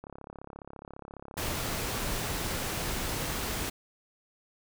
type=click train; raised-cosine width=1 ms; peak=-29 dBFS; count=75; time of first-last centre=0.04-2.179 s; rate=34.6 Hz
type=noise; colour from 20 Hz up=pink; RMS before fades=-33 dBFS; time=1.37-3.7 s; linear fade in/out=10 ms
effects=none